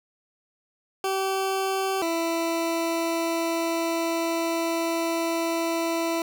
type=tone pair in turn; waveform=20% pulse; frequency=384.8 / 332.3 Hz; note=G4 / E4; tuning=-32 / +14 cents; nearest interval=minor third; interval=254 cents; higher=first; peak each=-19 dBFS; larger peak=neither; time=1.04-2.02 / 2.02-6.22 s; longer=second; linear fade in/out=2 ms; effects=none